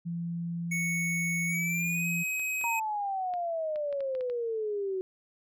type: tone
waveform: sine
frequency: 170 Hz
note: F3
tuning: 46 cents flat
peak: -31 dBFS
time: 0.05-2.24 s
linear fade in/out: 20 ms
type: tone with pitch glide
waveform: square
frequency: 2217 to 2532 Hz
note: C#7 to D#7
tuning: 0 to +30 cents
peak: -30 dBFS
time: 0.71-2.8 s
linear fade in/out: 10 ms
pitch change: +230 cents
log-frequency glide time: 1.47-2.07 s
type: clicks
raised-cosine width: 0.3 ms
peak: -32 dBFS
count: 9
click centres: 2.396 / 2.613 / 3.338 / 3.759 / 3.927 / 4.006 / 4.151 / 4.209 / 4.299 s
type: exponential sweep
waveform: sine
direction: down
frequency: 943 to 371.2 Hz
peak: -29 dBFS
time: 2.64-5.01 s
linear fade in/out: 0 ms
effects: none